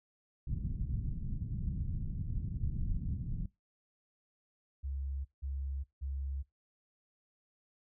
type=low-pass noise; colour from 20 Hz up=pink; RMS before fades=-36 dBFS; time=0.47-3.46 s; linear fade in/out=5 ms; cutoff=180 Hz; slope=24 dB/octave
type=tone bursts; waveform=sine; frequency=68.4 Hz; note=C#2; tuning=23 cents flat; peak=-35 dBFS; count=3; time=4.83-6.43 s; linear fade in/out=20 ms; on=420 ms; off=170 ms
effects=noise-tail reverb RT60 0.2 s tail -22 dB re dry